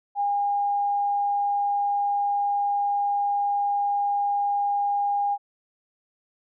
sine tone, 811 Hz, G#5, 41 cents flat, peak -21 dBFS, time 0.15-5.38 s, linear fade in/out 50 ms, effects none

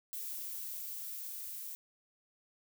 violet noise with level ramp, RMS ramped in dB -41 to -44 dBFS, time 0.13-1.75 s, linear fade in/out 0 ms, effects none

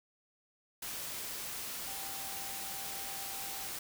sine tone in noise, 784 Hz, G5, in tune, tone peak -49 dBFS, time 1.87-3.67 s, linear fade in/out 5 ms, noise white, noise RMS -41 dBFS, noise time 0.82-3.79 s, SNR -11 dB, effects none

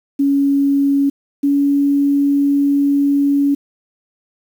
sine tone pair in turn, 279.3 / 282.4 Hz, C#4 / C#4, +13 / +32 cents, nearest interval unison, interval 19 cents, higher second, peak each -11 dBFS, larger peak neither, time 0.19-1.1 / 1.43-3.55 s, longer second, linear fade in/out 10 ms, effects 7-bit

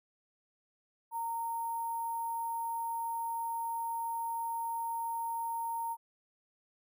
sine tone with sample-and-hold, 923 Hz, A#5, 17 cents flat, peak -33 dBFS, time 1.11-5.97 s, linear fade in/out 50 ms, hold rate 11025 Hz, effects none

